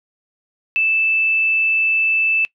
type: tone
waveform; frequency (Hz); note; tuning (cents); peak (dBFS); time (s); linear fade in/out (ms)
sine; 2637; E7; 0; -14; 0.76-2.45; 0
effects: noise-tail reverb RT60 0.1 s tail -21 dB re dry